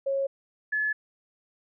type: tone pair in turn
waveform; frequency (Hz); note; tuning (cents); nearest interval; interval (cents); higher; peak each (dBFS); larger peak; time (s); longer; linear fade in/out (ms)
sine; 547 / 1715.7; C#5 / A6; -23 / -44; octave + minor sixth; 1979; second; -24; neither; 0.06-0.27 / 0.72-0.93; neither; 10
effects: none